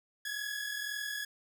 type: tone pair together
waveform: sawtooth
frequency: 1664.1 / 1706 Hz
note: G#6 / G#6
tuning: +3 / +46 cents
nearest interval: unison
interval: 43 cents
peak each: -34 / -36 dBFS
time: 0.25-1.25 s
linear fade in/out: 5 ms
effects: none